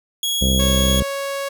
sawtooth tone, 3327 Hz, G#7, 2 cents sharp, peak -16 dBFS, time 0.23-1 s, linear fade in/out 2 ms
harmonic tone, 65.41 Hz, C2, in tune, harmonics 1 / 2 / 3 / 4 / 5 / 6 / 7 / 8 / 9 / 10, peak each -18 / -25 / -21 / -30 / -36 / -34 / -34 / -29 / -40 / -43 dBFS, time 0.41-1.03 s, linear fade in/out 10 ms
sawtooth tone with pitch glide, 551 to 554.5 Hz, C#5 to C#5, -11 to 0 cents, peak -19 dBFS, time 0.59-1.49 s, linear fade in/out 10 ms, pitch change +11 cents, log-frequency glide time 0.78-0.98 s
effects none

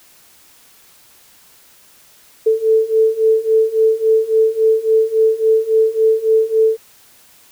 sine beating tone pair, 440 / 443.6 Hz, A4 / A4, 0 / +14 cents, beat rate 3.6 Hz, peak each -15 / -13 dBFS, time 2.46-6.77 s, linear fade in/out 10 ms, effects white hiss -48 dBFS RMS until 7.51 s

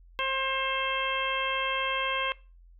harmonic tone, 532 Hz, C5, 29 cents sharp, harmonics 1 / 2 / 3 / 4 / 5 / 6, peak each -35 / -31 / -36 / -35 / -33 / -34 dBFS, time 0.19-2.32 s, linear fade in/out 0 ms, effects noise-tail reverb RT60 0.3 s tail -20 dB re dry + added 43 Hz sine -51 dBFS peak until 2.79 s

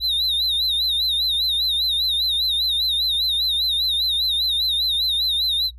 triangle tone with vibrato, 3845 Hz, B7, 47 cents flat, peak -17 dBFS, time 0-5.71 s, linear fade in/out 50 ms, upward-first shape sine, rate 5 Hz, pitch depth 110 cents each way, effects noise-tail reverb RT60 0.1 s tail -22 dB re dry + added 60 Hz sine -38 dBFS peak until 5.78 s

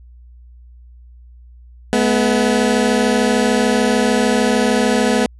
20% pulse tone pair together, 213.5 / 246.9 Hz, G#3 / B3, +48 / 0 cents, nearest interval minor third, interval 252 cents, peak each -11 dBFS, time 1.93-5.26 s, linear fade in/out 0 ms, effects added 60 Hz sine -39 dBFS peak until 5.39 s + resampled to 24000 Hz

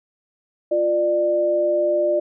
sine tone pair together, 349.2 / 596.2 Hz, F4 / D5, 0 / +26 cents, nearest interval major sixth, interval 926 cents, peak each -23 / -17 dBFS, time 0.71-2.2 s, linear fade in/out 10 ms, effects none

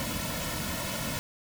pink noise with comb filter, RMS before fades -33 dBFS, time 0-1.19 s, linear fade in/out 0 ms, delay 2.5 ms, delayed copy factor -0.75, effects none

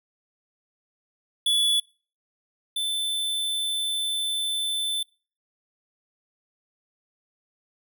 square tone pair in turn, 3432 / 3528 Hz, A7 / A7, -44 / +4 cents, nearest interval unison, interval 48 cents, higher second, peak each -20 / -25 dBFS, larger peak first, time 1.46-1.8 / 2.76-5.03 s, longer second, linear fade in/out 5 ms, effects noise-tail reverb RT60 0.4 s tail -25 dB re dry

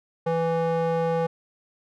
square tone with band-pass filter, 165.5 Hz, E3, 7 cents sharp, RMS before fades -24 dBFS, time 0.26-1.27 s, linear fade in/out 10 ms, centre 600 Hz, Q 1.8, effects none

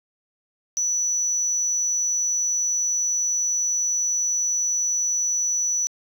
sine tone, 5930 Hz, F#8, 3 cents sharp, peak -19 dBFS, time 0.77-5.87 s, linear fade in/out 0 ms, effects tanh soft clip ceiling -17 dBFS + 10-bit

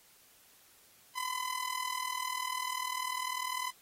sawtooth tone with amplitude modulation, 1012 Hz, B5, 42 cents sharp, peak -27 dBFS, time 1.15-3.71 s, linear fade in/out 20 ms, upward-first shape sine, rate 40.1 Hz, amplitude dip 75%, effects white hiss -62 dBFS RMS until 3.81 s + AAC 48 kbps

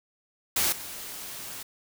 white noise with level steps, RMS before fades -25 / -39 dBFS, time 0.56-1.63 s, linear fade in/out 5 ms, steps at 0.72 s, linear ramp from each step 5 ms, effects none

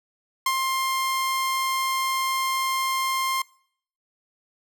sawtooth tone with ADSR envelope, 1057 Hz, C6, 17 cents sharp, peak -15 dBFS, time 0.46-3.42 s, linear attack 4 ms, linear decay 55 ms, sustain -4 dB, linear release 4 ms, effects noise-tail reverb RT60 0.6 s tail -23 dB re dry

